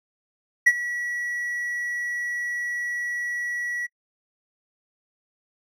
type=tone with ADSR envelope; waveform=triangle; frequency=1935 Hz; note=B6; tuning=36 cents flat; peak=-9 dBFS; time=0.66-3.87 s; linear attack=12 ms; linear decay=46 ms; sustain=-16 dB; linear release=18 ms; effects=noise-tail reverb RT60 0.1 s tail -24 dB re dry